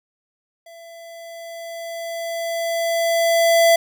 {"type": "tone with level ramp", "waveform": "square", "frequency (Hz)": 670, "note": "E5", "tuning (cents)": 28, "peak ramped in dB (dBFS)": [-41, -11], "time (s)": [0.66, 3.76], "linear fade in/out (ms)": 5, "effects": []}